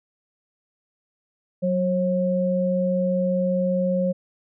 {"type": "tone pair together", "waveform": "sine", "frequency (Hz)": [185, 540.1], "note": ["F#3", "C#5"], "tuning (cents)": [0, -45], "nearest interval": "octave + perfect fifth", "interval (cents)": 1855, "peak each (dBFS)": [-22, -22], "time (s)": [1.62, 4.13], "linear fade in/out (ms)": 20, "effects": []}